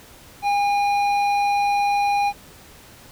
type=tone with hard clipping; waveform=triangle; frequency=812 Hz; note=G#5; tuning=39 cents flat; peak=-19 dBFS; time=0.42-2.33 s; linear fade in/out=50 ms; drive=13 dB; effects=pink hiss -46 dBFS RMS until 3.11 s